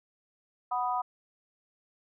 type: chord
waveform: sine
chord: B major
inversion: second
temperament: equal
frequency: 740 / 987.8 / 1244.5 Hz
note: F#5 / B5 / D#6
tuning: 0 / 0 / 0 cents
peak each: -31 / -31 / -34 dBFS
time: 0.71-1.02 s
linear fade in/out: 10 ms
effects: none